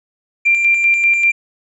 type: tone with tremolo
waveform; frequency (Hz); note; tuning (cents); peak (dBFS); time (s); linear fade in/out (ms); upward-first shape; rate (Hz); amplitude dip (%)
triangle; 2373; D7; +17; -5; 0.45-1.32; 20; square; 5.1; 50
effects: tanh soft clip ceiling -7 dBFS + resampled to 22050 Hz